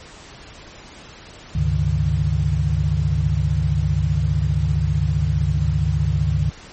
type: tone cluster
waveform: sine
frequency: 71.7 / 100.2 / 137.5 / 152.7 Hz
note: D2 / G2 / C#3 / D#3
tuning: -41 / +38 / -14 / -32 cents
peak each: -21 / -22 / -24 / -21 dBFS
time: 1.55-6.5 s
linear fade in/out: 5 ms
effects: pink hiss -41 dBFS RMS until 6.72 s + MP3 32 kbps